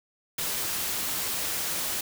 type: noise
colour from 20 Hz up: white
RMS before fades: -30 dBFS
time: 0.38-2.01 s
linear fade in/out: 5 ms
effects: none